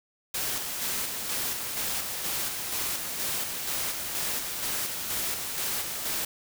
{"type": "noise with tremolo", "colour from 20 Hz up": "white", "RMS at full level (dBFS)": -30, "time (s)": [0.34, 6.25], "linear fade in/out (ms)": 5, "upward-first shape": "square", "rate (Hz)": 2.1, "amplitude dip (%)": 35, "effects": []}